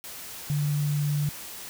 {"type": "tone in noise", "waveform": "sine", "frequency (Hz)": 146.83, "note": "D3", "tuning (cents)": 0, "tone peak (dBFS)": -23, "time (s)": [0.5, 1.29], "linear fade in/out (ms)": 0, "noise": "white", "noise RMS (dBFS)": -40, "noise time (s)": [0.04, 1.69], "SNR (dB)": 14, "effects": []}